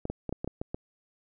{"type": "clicks", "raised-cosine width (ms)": 2, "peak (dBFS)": -19, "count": 8, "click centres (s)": [0.054, 0.1, 0.293, 0.326, 0.445, 0.476, 0.615, 0.745], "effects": []}